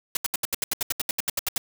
white noise bursts, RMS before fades -25 dBFS, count 16, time 0.15-1.58 s, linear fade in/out 2 ms, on 20 ms, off 74 ms, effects none

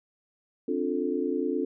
sine chord, D minor seventh, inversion third, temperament just, 264.3 / 293.7 / 352.4 / 440.5 Hz, C4 / D4 / F4 / A4, +18 / 0 / +16 / +2 cents, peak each -31 dBFS, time 0.68-1.65 s, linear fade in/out 5 ms, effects none

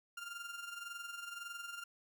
30% pulse tone with amplitude modulation, 1396.9 Hz, F6, in tune, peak -39 dBFS, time 0.17-1.84 s, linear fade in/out 5 ms, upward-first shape sine, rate 21.8 Hz, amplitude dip 60%, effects none

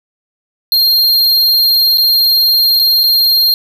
square tone with dropouts, 4206 Hz, C8, 8 cents sharp, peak -8 dBFS, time 0.72-3.54 s, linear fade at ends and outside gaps 1 ms, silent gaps 1.974-1.981 / 2.792-2.796 / 3.034-3.038 s, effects none

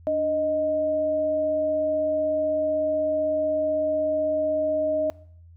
sine tone pair together, 293.7 / 622.3 Hz, D4 / D#5, 0 / 0 cents, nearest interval octave + minor second, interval 1300 cents, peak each -31 / -21 dBFS, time 0.07-5.1 s, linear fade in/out 0 ms, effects noise-tail reverb RT60 0.6 s tail -22 dB re dry + added 84 Hz sine -46 dBFS peak until 5.56 s

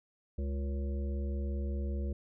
harmonic tone with a mistuned harmonic, 69.9 Hz, C#2, 15 cents sharp, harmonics 1 / 3 / 5 / 7 / 8, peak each -32 / -42 / -46 / -49 / -50 dBFS, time 0.38-2.13 s, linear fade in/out 5 ms, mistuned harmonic 7, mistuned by -55 cents, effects none

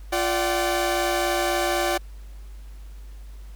sawtooth tone cluster, 348.5 / 585 / 761 Hz, F4 / D5 / F#5, -4 / -7 / +48 cents, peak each -22 dBFS, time 0.12-1.98 s, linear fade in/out 10 ms, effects added 50 Hz sine -37 dBFS peak until 3.55 s + pink hiss -56 dBFS RMS until 3.55 s

